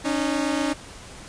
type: tone pair together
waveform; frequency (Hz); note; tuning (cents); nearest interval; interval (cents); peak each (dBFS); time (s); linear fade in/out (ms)
sawtooth; 277.3 / 305.3; C#4 / D#4; +1 / -33; major second; 166; -21; 0.04-0.74; 20
effects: pink hiss -42 dBFS RMS until 1.28 s + resampled to 22050 Hz